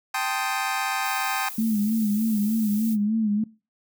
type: chord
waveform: 25% pulse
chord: A half-diminished seventh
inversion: third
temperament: equal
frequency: 784 / 880 / 1046.5 / 1244.5 Hz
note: G5 / A5 / C6 / Eb6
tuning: 0 / 0 / 0 / 0 cents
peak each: -24 / -28 / -28 / -27 dBFS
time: 0.14-1.49 s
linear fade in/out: 5 ms
type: noise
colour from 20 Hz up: violet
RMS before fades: -37 dBFS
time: 1.02-2.97 s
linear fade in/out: 50 ms
type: tone with vibrato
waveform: sine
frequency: 215 Hz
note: A3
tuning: 40 cents flat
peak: -20 dBFS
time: 1.58-3.44 s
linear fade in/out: 5 ms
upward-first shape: sine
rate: 3.3 Hz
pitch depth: 82 cents each way
effects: noise-tail reverb RT60 0.3 s tail -20 dB re dry